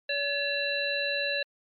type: harmonic tone with a mistuned harmonic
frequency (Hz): 569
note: C#5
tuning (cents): +45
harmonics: 1 / 3 / 5 / 7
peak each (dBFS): -32 / -32 / -32 / -32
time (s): 0.09-1.43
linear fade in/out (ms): 5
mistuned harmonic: 5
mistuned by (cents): -80
effects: MP3 96 kbps